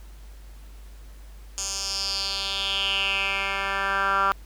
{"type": "tone with band-pass filter sweep", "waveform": "10% pulse", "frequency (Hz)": 196, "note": "G3", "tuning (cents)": 0, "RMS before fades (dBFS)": -26, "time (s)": [1.58, 4.32], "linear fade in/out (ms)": 0, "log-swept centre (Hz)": [6600, 1300], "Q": 4.7, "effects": ["added 50 Hz sine -41 dBFS peak until 4.45 s", "pink hiss -55 dBFS RMS until 4.45 s"]}